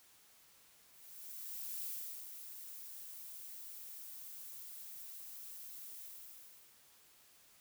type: noise with ADSR envelope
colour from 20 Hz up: violet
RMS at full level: -42 dBFS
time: 0.88-6.78 s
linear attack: 960 ms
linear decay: 410 ms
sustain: -8 dB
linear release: 780 ms
effects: white hiss -65 dBFS RMS until 7.6 s